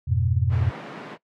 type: chord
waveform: sine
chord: F diminished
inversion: none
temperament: equal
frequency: 87.31 / 103.83 / 123.47 Hz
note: F2 / Ab2 / Cb3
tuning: 0 / 0 / 0 cents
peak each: -23 / -25 / -23 dBFS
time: 0.07-0.71 s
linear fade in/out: 20 ms
type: high-pass noise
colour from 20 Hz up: pink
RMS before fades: -35 dBFS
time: 0.49-1.18 s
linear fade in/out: 50 ms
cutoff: 140 Hz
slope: 48 dB/octave
effects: noise-tail reverb RT60 0.1 s tail -20 dB re dry + low-pass 2000 Hz 12 dB/octave